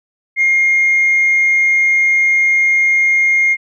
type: tone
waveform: sine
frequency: 2130 Hz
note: C7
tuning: 30 cents sharp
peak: -8 dBFS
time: 0.36-3.57 s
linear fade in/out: 50 ms
effects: tanh soft clip ceiling -6 dBFS